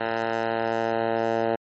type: tone with band-pass filter sweep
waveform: 10% pulse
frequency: 113.9 Hz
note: A#2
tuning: 40 cents flat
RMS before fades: -25 dBFS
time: 0-1.56 s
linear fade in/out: 10 ms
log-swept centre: 1100 to 660 Hz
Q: 1.1
effects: MP3 32 kbps